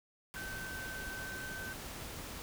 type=tone in noise; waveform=sine; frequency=1539 Hz; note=G6; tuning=32 cents flat; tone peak=-42 dBFS; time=0.36-1.73 s; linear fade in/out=0 ms; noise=pink; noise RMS=-45 dBFS; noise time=0.34-2.42 s; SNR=0 dB; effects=none